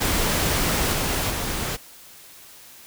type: noise with level steps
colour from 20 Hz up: pink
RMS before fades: -22 / -24 / -27 dBFS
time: 0-1.77 s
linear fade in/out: 20 ms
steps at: 0.93 / 1.3 s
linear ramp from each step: 5 ms
effects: white hiss -46 dBFS RMS until 2.86 s